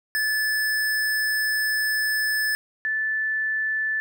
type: tone pair in turn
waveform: square / sine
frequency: 1736 / 1751.1 Hz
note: A6 / A6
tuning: -24 / -9 cents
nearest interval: unison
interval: 15 cents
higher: second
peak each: -22 dBFS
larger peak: neither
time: 0.15-2.55 / 2.85-4 s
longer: first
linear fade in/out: 0 ms
effects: none